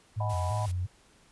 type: tone with vibrato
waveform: sine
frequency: 98 Hz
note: G2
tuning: in tune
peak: -28 dBFS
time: 0.16-0.87 s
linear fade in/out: 20 ms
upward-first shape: square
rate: 2.9 Hz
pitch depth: 150 cents each way
type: chord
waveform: sine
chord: G# minor seventh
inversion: second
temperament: equal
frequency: 622.3 / 740 / 830.6 / 987.8 Hz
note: D#5 / F#5 / G#5 / B5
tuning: 0 / 0 / 0 / 0 cents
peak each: -37 / -38 / -41 / -36 dBFS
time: 0.2-0.66 s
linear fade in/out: 5 ms
type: noise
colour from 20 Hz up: white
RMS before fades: -46 dBFS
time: 0.29-0.72 s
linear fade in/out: 10 ms
effects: pink hiss -61 dBFS RMS until 1.31 s + resampled to 24000 Hz